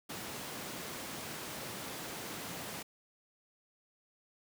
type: high-pass noise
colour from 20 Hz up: pink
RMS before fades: -43 dBFS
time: 0.09-2.83 s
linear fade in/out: 10 ms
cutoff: 150 Hz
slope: 12 dB/octave
effects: none